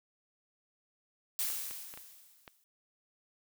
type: noise with exponential decay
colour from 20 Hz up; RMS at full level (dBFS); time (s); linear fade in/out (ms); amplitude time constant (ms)
blue; -32; 1.39-2.64; 0; 270
type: clicks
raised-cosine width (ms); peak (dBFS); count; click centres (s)
0.3; -31; 5; 1.502 / 1.71 / 1.939 / 1.975 / 2.478
effects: none